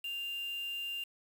sine tone with quantisation, 2794 Hz, F7, in tune, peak -36 dBFS, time 0.04-1.04 s, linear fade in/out 5 ms, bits 8, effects none

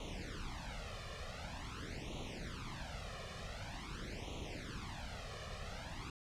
pink noise with flanger, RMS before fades -45 dBFS, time 0-6.1 s, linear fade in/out 2 ms, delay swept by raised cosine 0.3 to 1.7 ms, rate 0.46 Hz, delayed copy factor +1, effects low-pass 5000 Hz 12 dB/octave

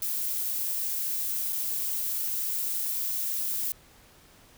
violet noise with dropouts, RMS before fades -30 dBFS, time 0.02-3.72 s, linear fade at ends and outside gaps 1 ms, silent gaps 1.524-1.528 s, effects pink hiss -56 dBFS RMS until 4.57 s

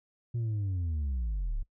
sine linear sweep, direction down, 120.6 to 30.87 Hz, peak -26 dBFS, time 0.34-1.63 s, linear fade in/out 10 ms, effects noise-tail reverb RT60 0.1 s tail -22 dB re dry + tanh soft clip ceiling -28 dBFS

